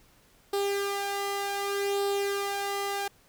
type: tone with flanger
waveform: sawtooth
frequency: 400 Hz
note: G4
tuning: 35 cents sharp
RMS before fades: -30 dBFS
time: 0.53-3.08 s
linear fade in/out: 5 ms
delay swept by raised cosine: 0.23 to 1.53 ms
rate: 0.66 Hz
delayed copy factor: +0.55
effects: pink hiss -61 dBFS RMS until 3.28 s